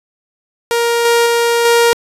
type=tone with level steps; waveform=sawtooth; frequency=469.3 Hz; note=A#4; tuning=12 cents sharp; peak=-8 / -5 / -7 / -4 dBFS; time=0.71-1.93 s; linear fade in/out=0 ms; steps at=1.05 / 1.26 / 1.65 s; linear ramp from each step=2 ms; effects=resampled to 32000 Hz